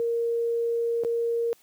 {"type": "tone with dropouts", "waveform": "sine", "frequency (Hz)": 466.2, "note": "A#4", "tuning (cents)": 0, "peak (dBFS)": -23, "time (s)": [0, 1.53], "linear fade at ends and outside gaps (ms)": 0, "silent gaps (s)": [1.036, 1.048], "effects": ["white hiss -60 dBFS RMS until 1.62 s", "high-pass 100 Hz 12 dB/octave"]}